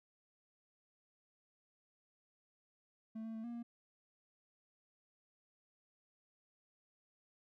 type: tone with pitch steps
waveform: triangle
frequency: 221.5 / 224.3 / 222.1 / 237 / 235.5 Hz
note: A3 / A3 / A3 / A#3 / A#3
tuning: +12 / +34 / +16 / +29 / +18 cents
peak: -40 dBFS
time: 3.15-3.63 s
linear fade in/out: 10 ms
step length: 96 ms
effects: none